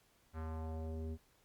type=tone with low-pass filter sweep; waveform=square; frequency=79.9 Hz; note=D#2; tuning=47 cents sharp; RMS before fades=-42 dBFS; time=0.33-1.18 s; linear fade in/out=50 ms; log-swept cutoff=1500 to 330 Hz; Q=1.8; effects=pink hiss -71 dBFS RMS until 1.44 s + Opus 48 kbps